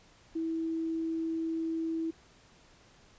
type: tone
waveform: sine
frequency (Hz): 325.7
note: E4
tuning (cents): -21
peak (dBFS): -30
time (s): 0.35-2.11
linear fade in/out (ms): 10
effects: pink hiss -60 dBFS RMS until 3.18 s + resampled to 16000 Hz